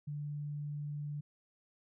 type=tone; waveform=sine; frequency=146.83 Hz; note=D3; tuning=in tune; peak=-37 dBFS; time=0.07-1.21 s; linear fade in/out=10 ms; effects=none